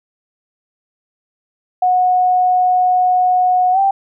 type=tone with pitch glide; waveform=sine; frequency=731 to 783.5 Hz; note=F#5 to G5; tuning=-21 to -1 cents; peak=-10 dBFS; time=1.82-3.91 s; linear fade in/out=5 ms; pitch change=+120 cents; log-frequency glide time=3.72-3.79 s; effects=none